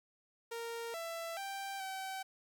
sawtooth tone with pitch steps, 463.9 / 666 / 785 / 767 Hz, A#4 / E5 / G5 / G5, -8 / +18 / +2 / -38 cents, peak -36 dBFS, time 0.51-2.23 s, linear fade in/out 10 ms, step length 430 ms, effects 11-bit

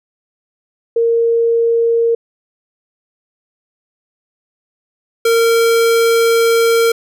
sine / square tone pair in turn, 463 / 460.1 Hz, A#4 / A#4, -12 / -23 cents, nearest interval unison, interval 11 cents, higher first, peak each -10 dBFS, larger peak neither, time 0.96-2.15 / 5.25-6.92 s, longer second, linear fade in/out 5 ms, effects none

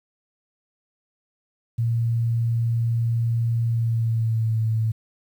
sine tone with pitch glide, 116 to 111.34 Hz, A#2 to A2, -8 to +21 cents, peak -19 dBFS, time 1.78-4.92 s, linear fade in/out 10 ms, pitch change -71 cents, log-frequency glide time 3.66-4.59 s, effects 9-bit

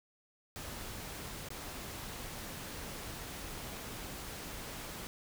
pink noise with dropouts, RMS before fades -44 dBFS, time 0.56-5.07 s, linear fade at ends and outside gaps 0 ms, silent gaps 1.487-1.504 s, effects none

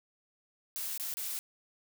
blue noise with dropouts, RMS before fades -37 dBFS, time 0.76-1.39 s, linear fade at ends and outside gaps 0 ms, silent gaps 0.977-0.998 / 1.14-1.17 s, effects none

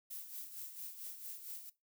violet noise with tremolo, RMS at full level -45 dBFS, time 0.1-1.7 s, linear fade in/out 10 ms, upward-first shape sine, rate 4.4 Hz, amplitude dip 60%, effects noise-tail reverb RT60 0.2 s tail -18 dB re dry

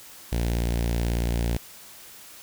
sawtooth tone with notch filter, 58.27 Hz, A#1, in tune, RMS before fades -25 dBFS, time 0.32-1.57 s, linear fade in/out 5 ms, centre 1200 Hz, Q 1.3, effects white hiss -46 dBFS RMS until 2.42 s

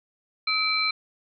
sine tone cluster, 1279 / 2331 / 4087 Hz, D#6 / D7 / C8, +47 / -14 / -41 cents, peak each -30 / -25 / -25 dBFS, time 0.47-0.91 s, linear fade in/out 5 ms, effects none

